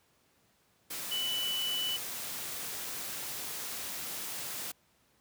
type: tone in noise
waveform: sine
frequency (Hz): 2979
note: F#7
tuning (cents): +11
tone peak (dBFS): -31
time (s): 1.11-1.97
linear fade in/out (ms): 10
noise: white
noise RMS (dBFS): -39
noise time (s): 0.9-4.72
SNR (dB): +5
effects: pink hiss -69 dBFS RMS until 5.2 s + high-pass 80 Hz 12 dB/octave